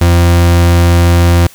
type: tone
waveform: 40% pulse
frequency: 86.2 Hz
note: F2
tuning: 22 cents flat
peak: -4 dBFS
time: 0.01-1.47 s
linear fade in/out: 5 ms
effects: white hiss -39 dBFS RMS until 1.54 s